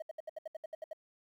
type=tone bursts; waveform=triangle; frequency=632 Hz; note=D#5; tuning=27 cents sharp; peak=-35 dBFS; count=11; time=0-0.932 s; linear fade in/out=5 ms; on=22 ms; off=69 ms; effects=tanh soft clip ceiling -34 dBFS + 12-bit